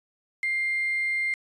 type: tone with quantisation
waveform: sine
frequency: 2100 Hz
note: C7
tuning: 6 cents sharp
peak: -24 dBFS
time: 0.43-1.34 s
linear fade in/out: 2 ms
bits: 6
effects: resampled to 22050 Hz